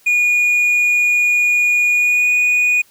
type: tone with pitch glide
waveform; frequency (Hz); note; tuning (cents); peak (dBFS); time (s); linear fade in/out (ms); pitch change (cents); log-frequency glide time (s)
triangle; 2445 to 2465; D#7 to D#7; -31 to -17; -10; 0.06-2.82; 10; +14; 1.9-2.31
effects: white hiss -52 dBFS RMS until 2.9 s

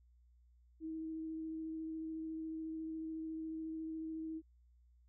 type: tone with vibrato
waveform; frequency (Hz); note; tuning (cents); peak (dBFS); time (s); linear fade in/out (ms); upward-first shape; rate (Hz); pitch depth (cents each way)
sine; 319.5; D#4; +46; -40; 0.8-4.42; 50; square; 14; 8
effects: added 60 Hz sine -64 dBFS peak until 5.08 s

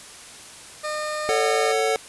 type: tone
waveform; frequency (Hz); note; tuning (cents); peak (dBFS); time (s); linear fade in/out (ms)
20% pulse; 608; D#5; -40; -21; 0.83-1.73; 20
type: chord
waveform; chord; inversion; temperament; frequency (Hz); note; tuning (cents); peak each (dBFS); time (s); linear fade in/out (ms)
square; F# minor; first; just; 444 / 555 / 740; A4 / C#5 / F#5; +16 / +2 / 0; -23 / -27 / -26; 1.29-1.96; 0
effects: white hiss -42 dBFS RMS until 2.08 s + resampled to 24000 Hz

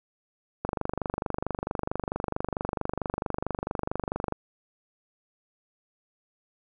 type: click train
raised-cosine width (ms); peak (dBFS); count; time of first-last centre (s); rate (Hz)
1; -14; 91; 0.65-4.323; 24.5
effects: none

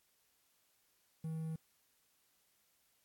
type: tone with quantisation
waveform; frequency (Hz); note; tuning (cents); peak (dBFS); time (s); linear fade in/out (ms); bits
triangle; 160.1; D#3; +50; -36; 1.24-1.56; 5; 11
effects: white hiss -75 dBFS RMS until 3.04 s + AAC 64 kbps

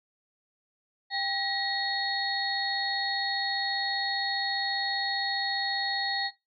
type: tone cluster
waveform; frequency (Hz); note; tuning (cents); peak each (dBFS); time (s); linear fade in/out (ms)
sine; 795 / 1906 / 3745 / 4320; G5 / A#6 / A#7 / C#8; +24 / +38 / +7 / -45; -33 / -33 / -36 / -32; 1.1-6.31; 50
effects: noise-tail reverb RT60 0.2 s tail -17 dB re dry

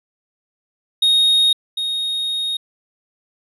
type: tone pair in turn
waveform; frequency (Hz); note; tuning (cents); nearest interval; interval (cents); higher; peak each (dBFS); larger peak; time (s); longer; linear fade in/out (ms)
triangle; 3729 / 3729; A#7 / A#7; 0 / 0; unison; 0; neither; -10 / -18; first; 1.02-1.53 / 1.77-2.57; second; 5
effects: resampled to 32000 Hz

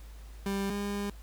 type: tone pair in turn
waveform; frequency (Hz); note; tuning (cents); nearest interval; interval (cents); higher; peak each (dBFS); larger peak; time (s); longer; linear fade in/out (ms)
30% pulse; 197.5 / 202.5; G3 / G#3; +13 / -43; unison; 44; second; -27 / -29; first; 0.46-0.7 / 0.7-1.1; second; 2
effects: added 53 Hz sine -44 dBFS peak until 1.22 s + pink hiss -58 dBFS RMS until 1.22 s

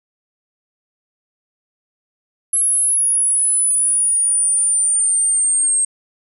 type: exponential sweep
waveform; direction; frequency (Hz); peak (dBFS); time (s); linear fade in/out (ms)
sine; down; 10850 to 8420; -13; 2.53-5.85; 5
effects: none

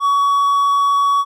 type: tone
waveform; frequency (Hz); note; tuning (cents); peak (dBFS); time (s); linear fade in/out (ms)
triangle; 1127; C#6; +28; -10; 0-1.25; 50
effects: none

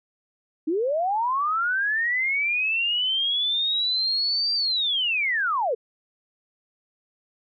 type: linear two-way sweep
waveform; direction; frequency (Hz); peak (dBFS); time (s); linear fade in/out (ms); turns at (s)
sine; up then down; 293.7 to 4727 to 419.7; -21; 0.67-5.75; 10; 4.54
effects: none

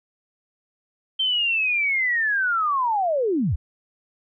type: linear sweep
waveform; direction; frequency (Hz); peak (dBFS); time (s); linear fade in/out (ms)
sine; down; 3136 to 54; -19; 1.19-3.56; 10
effects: none

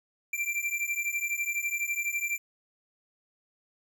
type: beating tone pair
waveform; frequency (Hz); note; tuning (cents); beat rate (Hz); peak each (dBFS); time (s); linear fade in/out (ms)
square; 2350 / 2362; D7 / D7; +1 / +9; 12; -33 / -32; 0.33-2.38; 5
effects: none

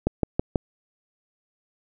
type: click train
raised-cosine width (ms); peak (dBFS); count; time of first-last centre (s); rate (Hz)
2; -7; 4; 0.07-0.558; 6.15
effects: none

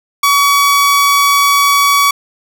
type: tone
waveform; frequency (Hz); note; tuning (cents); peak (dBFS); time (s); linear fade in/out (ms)
sawtooth; 1133; C#6; +37; -4; 0.23-2.11; 5
effects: none

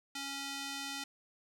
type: tone with band-pass filter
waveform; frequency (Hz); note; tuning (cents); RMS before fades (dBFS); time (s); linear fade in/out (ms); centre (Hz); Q
square; 277.2; C#4; 0; -41; 0.15-1.04; 5; 4500; 0.76
effects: none

